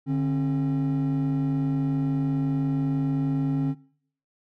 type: tone pair together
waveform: triangle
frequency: 147.31 / 269.7 Hz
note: D3 / C#4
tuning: +6 / -47 cents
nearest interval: minor seventh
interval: 1047 cents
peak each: -22 dBFS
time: 0.06-3.75 s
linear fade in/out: 50 ms
effects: noise-tail reverb RT60 0.6 s tail -23 dB re dry + tanh soft clip ceiling -16 dBFS